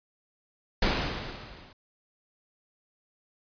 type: noise with level ramp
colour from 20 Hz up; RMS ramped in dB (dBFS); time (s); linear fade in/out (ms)
pink; -23 to -53; 0.82-1.73; 5
effects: resampled to 11025 Hz